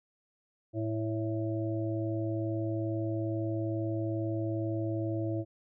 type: harmonic tone with a mistuned harmonic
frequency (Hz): 110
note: A2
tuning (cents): 0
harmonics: 1 / 3 / 5 / 6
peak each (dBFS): -33 / -33 / -40 / -41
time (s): 0.73-5.45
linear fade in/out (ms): 50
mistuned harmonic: 5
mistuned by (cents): +24
effects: none